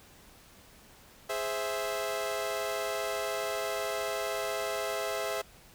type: chord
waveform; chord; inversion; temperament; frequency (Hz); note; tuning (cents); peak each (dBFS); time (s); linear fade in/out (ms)
sawtooth; Ab augmented; none; equal; 415.3 / 523.3 / 659.3; Ab4 / C5 / E5; 0 / 0 / 0; -33 / -33 / -30; 1.29-5.42; 10
effects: pink hiss -56 dBFS RMS until 5.74 s